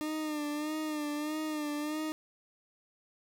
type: tone with vibrato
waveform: 40% pulse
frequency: 302.8 Hz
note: D#4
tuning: 47 cents flat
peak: -32 dBFS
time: 0.01-2.12 s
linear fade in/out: 0 ms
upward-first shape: sine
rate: 1.6 Hz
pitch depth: 50 cents each way
effects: none